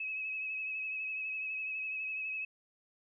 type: tone with vibrato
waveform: sine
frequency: 2568 Hz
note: E7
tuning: 46 cents flat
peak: -35 dBFS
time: 0-2.45 s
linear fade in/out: 5 ms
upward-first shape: triangle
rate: 12 Hz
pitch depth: 36 cents each way
effects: none

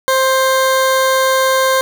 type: tone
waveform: 20% pulse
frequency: 526 Hz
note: C5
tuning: 9 cents sharp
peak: -6 dBFS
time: 0.08-1.81 s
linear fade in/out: 0 ms
effects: none

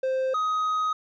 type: tone pair in turn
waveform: triangle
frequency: 523.3 / 1256.9 Hz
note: C5 / D#6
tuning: 0 / +17 cents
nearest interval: octave + minor third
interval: 1517 cents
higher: second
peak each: -21 dBFS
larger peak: neither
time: 0.03-0.34 / 0.34-0.93 s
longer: second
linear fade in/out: 5 ms
effects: resampled to 16000 Hz + 10-bit

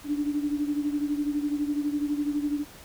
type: beating tone pair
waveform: sine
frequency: 290.2 / 302.2 Hz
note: D4 / D4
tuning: -21 / +50 cents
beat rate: 12 Hz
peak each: -26 / -31 dBFS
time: 0.04-2.65 s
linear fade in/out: 50 ms
effects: pink hiss -48 dBFS RMS until 2.84 s

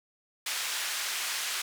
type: band-pass noise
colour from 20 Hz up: pink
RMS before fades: -33 dBFS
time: 0.46-1.62 s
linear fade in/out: 5 ms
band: 1600 to 11000 Hz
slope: 12 dB/octave
effects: none

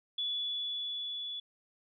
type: tone with level ramp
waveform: sine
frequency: 3428 Hz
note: A7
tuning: 46 cents flat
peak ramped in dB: -31 to -37 dBFS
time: 0.18-1.4 s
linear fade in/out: 5 ms
effects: none

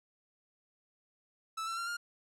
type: tone with pitch steps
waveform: 45% pulse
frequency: 1313 / 1344.5 / 1376.7 / 1409.7 Hz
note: E6 / E6 / F6 / F6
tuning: -7 / +34 / -25 / +16 cents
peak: -35 dBFS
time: 1.57-1.97 s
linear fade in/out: 10 ms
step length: 100 ms
effects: low-pass 11000 Hz 12 dB/octave

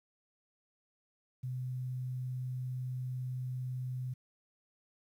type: tone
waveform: sine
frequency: 127.3 Hz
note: C3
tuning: 47 cents flat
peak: -35 dBFS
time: 1.43-4.14 s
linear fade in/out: 10 ms
effects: 11-bit

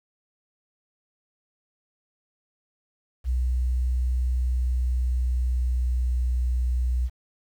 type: tone with pitch glide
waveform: sine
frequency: 62.4 to 61.72 Hz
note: B1 to B1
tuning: +19 to 0 cents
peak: -21 dBFS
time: 3.24-7.1 s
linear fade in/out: 50 ms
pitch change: -19 cents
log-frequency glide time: 4.34-6.24 s
effects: 9-bit

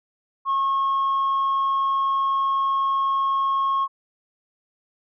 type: tone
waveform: sine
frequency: 1088 Hz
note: C#6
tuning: 33 cents flat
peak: -17 dBFS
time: 0.45-3.88 s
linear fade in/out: 50 ms
effects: tanh soft clip ceiling -17 dBFS

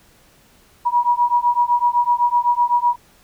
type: beating tone pair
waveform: sine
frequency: 960 / 967.9 Hz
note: B5 / B5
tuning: -49 / -35 cents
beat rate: 7.9 Hz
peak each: -17 dBFS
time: 0.85-2.96 s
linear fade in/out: 20 ms
effects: pink hiss -53 dBFS RMS until 3.23 s

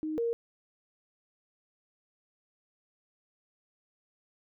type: tone pair in turn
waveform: sine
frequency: 311.1 / 466.1 Hz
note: D#4 / A#4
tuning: 0 / 0 cents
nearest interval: perfect fifth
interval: 700 cents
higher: second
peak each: -31 / -27 dBFS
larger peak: second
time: 0.03-0.18 / 0.18-0.33 s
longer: neither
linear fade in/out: 0 ms
effects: none

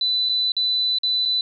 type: tone with dropouts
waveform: sine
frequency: 3994 Hz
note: B7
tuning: 19 cents sharp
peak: -18 dBFS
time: 0.01-1.41 s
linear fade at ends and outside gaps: 2 ms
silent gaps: 0.289-0.294 / 0.52-0.566 / 0.986-1.033 / 1.253-1.257 s
effects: none

